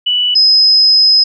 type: tone pair in turn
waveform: sine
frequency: 2960 / 5077 Hz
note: F#7 / D#8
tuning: 0 / +34 cents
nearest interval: major sixth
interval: 934 cents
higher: second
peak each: -10 / -5 dBFS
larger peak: second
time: 0.06-0.35 / 0.35-1.24 s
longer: second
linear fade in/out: 10 ms
effects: none